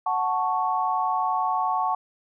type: chord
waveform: sine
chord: F# minor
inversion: none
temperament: equal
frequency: 740 / 880 / 1108.7 Hz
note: F#5 / A5 / C#6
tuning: 0 / 0 / 0 cents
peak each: -26 dBFS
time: 0.06-1.95 s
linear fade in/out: 5 ms
effects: none